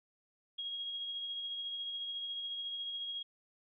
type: tone with tremolo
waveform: sine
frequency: 3284 Hz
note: G#7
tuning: 20 cents flat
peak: -36 dBFS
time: 0.58-3.23 s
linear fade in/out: 10 ms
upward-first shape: triangle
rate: 14 Hz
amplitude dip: 35%
effects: none